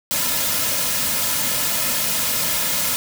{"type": "noise with comb filter", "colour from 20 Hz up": "white", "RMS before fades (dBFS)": -21, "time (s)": [0.11, 2.96], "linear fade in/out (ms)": 0, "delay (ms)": 2.6, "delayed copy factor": -0.65, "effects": []}